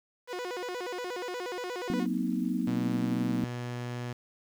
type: tone with vibrato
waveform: sawtooth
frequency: 422.1 Hz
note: G#4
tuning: 28 cents sharp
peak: -30 dBFS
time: 0.27-2.07 s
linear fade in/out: 50 ms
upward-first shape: square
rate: 8.4 Hz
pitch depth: 270 cents each way
type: chord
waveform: sine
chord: C half-diminished seventh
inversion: second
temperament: equal with one note detuned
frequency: 185 / 233.1 / 255.9 / 311.1 Hz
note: Gb3 / Bb3 / C4 / Eb4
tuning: 0 / 0 / -38 / 0 cents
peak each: -33 / -32 / -32 / -35 dBFS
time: 1.9-3.44 s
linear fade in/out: 0 ms
type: tone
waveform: sawtooth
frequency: 121.9 Hz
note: B2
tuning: 22 cents flat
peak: -30 dBFS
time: 2.67-4.13 s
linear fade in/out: 5 ms
effects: low-pass 6000 Hz 12 dB/octave + 9-bit